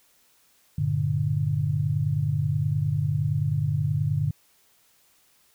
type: chord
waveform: sine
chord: G minor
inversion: none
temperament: equal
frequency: 98 / 116.54 / 146.83 Hz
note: G2 / Bb2 / D3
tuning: 0 / 0 / 0 cents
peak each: -28 / -28 / -24 dBFS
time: 0.78-4.31 s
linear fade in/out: 5 ms
effects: white hiss -62 dBFS RMS until 5.54 s